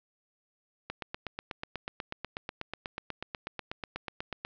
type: click train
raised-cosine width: 0.3 ms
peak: -19 dBFS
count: 30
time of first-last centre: 0.9-4.45 s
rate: 8.17 Hz
effects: low-pass 5000 Hz 12 dB/octave